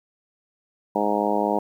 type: harmonic tone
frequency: 103.83 Hz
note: G#2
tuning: in tune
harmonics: 2 / 3 / 4 / 5 / 6 / 7 / 8 / 9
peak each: -28 / -28 / -28 / -28 / -28 / -28 / -28 / -28 dBFS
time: 0.95-1.59 s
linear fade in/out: 5 ms
effects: 9-bit